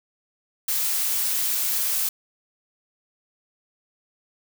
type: noise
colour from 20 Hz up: blue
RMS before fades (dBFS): -24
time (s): 0.68-2.09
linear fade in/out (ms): 5
effects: none